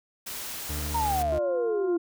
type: noise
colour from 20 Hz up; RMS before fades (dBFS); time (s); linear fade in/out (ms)
white; -36; 0.26-1.23; 10
type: tone with vibrato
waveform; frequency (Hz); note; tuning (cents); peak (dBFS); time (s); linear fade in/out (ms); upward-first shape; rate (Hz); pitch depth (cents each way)
40% pulse; 74.7; D2; +30; -30; 0.69-1.39; 10; sine; 11; 13
type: exponential sweep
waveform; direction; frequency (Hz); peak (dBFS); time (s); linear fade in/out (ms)
sine; down; 950 to 331.5; -24; 0.94-1.98; 10
type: harmonic tone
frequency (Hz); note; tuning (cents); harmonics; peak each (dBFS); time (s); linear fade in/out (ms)
350.6; F4; +7; 1 / 2 / 3 / 4; -34 / -40 / -44 / -46; 1.32-1.97; 5
effects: none